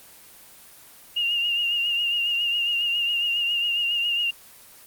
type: tone with vibrato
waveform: sine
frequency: 2821 Hz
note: F7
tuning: 17 cents sharp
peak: -21 dBFS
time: 1.16-4.31 s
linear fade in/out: 10 ms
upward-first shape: triangle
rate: 7.3 Hz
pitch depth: 46 cents each way
effects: white hiss -48 dBFS RMS until 4.86 s + Opus 24 kbps